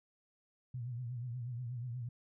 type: tone with vibrato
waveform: sine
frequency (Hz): 121.8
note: B2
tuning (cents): -24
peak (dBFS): -38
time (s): 0.74-2.09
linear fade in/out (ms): 5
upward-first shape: triangle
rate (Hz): 8.3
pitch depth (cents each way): 110
effects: none